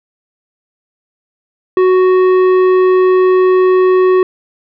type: tone with tanh clipping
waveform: sine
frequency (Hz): 370.5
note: F#4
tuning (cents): +2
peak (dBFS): -8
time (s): 1.77-4.23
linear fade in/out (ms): 2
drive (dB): 11
effects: none